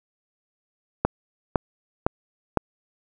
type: click train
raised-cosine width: 1 ms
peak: -4 dBFS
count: 4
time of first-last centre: 1.05-2.573 s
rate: 1.97 Hz
effects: none